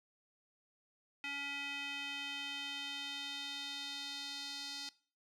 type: tone with band-pass filter sweep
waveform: square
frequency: 281.9 Hz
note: C#4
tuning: 29 cents sharp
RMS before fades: -43 dBFS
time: 1.24-4.89 s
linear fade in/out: 0 ms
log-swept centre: 2500 to 4500 Hz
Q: 3.4
effects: noise-tail reverb RT60 0.4 s tail -20 dB re dry